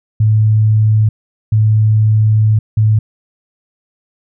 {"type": "tone bursts at uneven times", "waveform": "sine", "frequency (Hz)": 108.3, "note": "A2", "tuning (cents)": -27, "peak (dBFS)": -7, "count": 3, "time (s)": [[0.2, 1.09], [1.52, 2.59], [2.77, 2.99]], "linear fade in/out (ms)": 5, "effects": []}